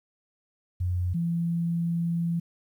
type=tone pair in turn; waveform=sine; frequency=89.6 / 169.14 Hz; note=F2 / E3; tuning=+45 / +45 cents; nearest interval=major seventh; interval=1100 cents; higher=second; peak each=-24 dBFS; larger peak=neither; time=0.8-1.14 / 1.14-2.4 s; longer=second; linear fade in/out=10 ms; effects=10-bit